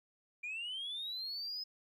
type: linear sweep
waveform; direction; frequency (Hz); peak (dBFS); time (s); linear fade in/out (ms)
sine; up; 2367 to 5110; -37; 0.43-1.64; 10
effects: tanh soft clip ceiling -36 dBFS + 13-bit